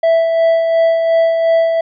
triangle tone with tremolo, 659.3 Hz, E5, in tune, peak -6 dBFS, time 0.03-1.81 s, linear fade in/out 5 ms, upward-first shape sine, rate 2.8 Hz, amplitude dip 40%, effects resampled to 11025 Hz

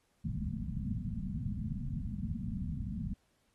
white low-pass noise, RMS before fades -37 dBFS, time 0.24-3.14 s, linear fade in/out 10 ms, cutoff 240 Hz, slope 96 dB/octave, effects pink hiss -75 dBFS RMS until 3.54 s + AAC 32 kbps

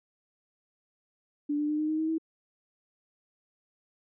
sine tone with pitch steps, 292.4 / 297.2 / 302 / 306.9 / 311.9 / 317 / 322.2 Hz, D4 / D4 / D4 / D#4 / D#4 / D#4 / E4, -7 / +21 / +48 / -24 / +4 / +32 / -39 cents, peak -26 dBFS, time 1.49-2.183 s, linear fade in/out 10 ms, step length 99 ms, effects none

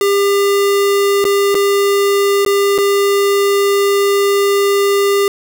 square tone with dropouts, 400.4 Hz, G4, 37 cents sharp, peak -11 dBFS, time 0.01-5.28 s, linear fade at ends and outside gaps 1 ms, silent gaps 1.242-1.251 / 1.545-1.551 / 2.45-2.462 / 2.78-2.785 s, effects none

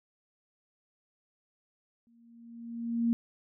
sine tone with exponential growth, 233.1 Hz, A#3, in tune, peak -22 dBFS, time 2.07-3.13 s, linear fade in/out 0 ms, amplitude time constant 230 ms, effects none

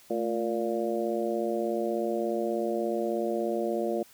harmonic tone with a mistuned harmonic, 116.6 Hz, A#2, 1 cent sharp, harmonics 2 / 3 / 4 / 5 / 6, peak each -34 / -31 / -33 / -32 / -36 dBFS, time 0.1-4.03 s, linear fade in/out 5 ms, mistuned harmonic 2, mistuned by -86 cents, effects white hiss -56 dBFS RMS until 4.13 s

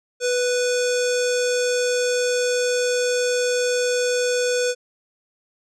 square tone with low-pass filter, 493.9 Hz, B4, in tune, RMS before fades -21 dBFS, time 0.2-4.75 s, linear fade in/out 50 ms, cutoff 7100 Hz, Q 3.4, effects none

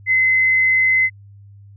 sine tone, 2049 Hz, C7, 37 cents flat, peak -12 dBFS, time 0.06-1.1 s, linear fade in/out 50 ms, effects added 100 Hz sine -40 dBFS peak until 1.76 s

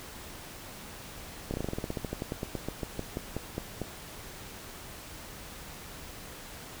slowing click train, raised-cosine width 2 ms, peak -19 dBFS, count 24, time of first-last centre 1.51-3.817 s, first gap 29 ms, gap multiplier 1.1, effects pink hiss -45 dBFS RMS until 6.8 s

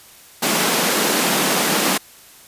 pink high-pass noise, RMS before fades -18 dBFS, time 0.42-1.98 s, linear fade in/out 10 ms, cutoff 170 Hz, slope 48 dB/octave, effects white hiss -45 dBFS RMS until 2.47 s + resampled to 32000 Hz

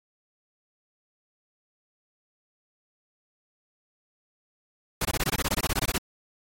pink noise bursts, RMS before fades -26 dBFS, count 16, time 5.01-5.981 s, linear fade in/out 5 ms, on 41 ms, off 21 ms, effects AAC 48 kbps

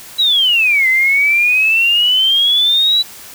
sine exponential two-way sweep, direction down then up, 3966 to 2037 to 3966 Hz, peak -9 dBFS, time 0.18-3.03 s, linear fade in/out 20 ms, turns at 0.88 s, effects white hiss -35 dBFS RMS until 3.34 s

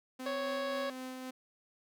sawtooth tone with tremolo, 257.5 Hz, C4, 28 cents flat, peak -36 dBFS, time 0.19-1.31 s, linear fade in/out 10 ms, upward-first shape sine, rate 3.8 Hz, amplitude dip 25%
harmonic tone, 554.4 Hz, C#5, in tune, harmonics 1 / 2 / 3 / 4 / 5 / 6 / 7 / 8 / 9, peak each -35 / -41 / -44 / -52 / -53 / -51 / -51 / -54 / -54 dBFS, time 0.26-0.9 s, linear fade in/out 2 ms
effects none

